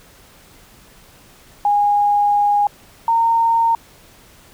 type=tone pair in turn; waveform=sine; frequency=821 / 918.1 Hz; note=G#5 / A#5; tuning=-20 / -27 cents; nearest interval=major second; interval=193 cents; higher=second; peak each=-12 dBFS; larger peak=neither; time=1.65-2.67 / 3.08-3.75 s; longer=first; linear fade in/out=2 ms; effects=pink hiss -47 dBFS RMS until 4.53 s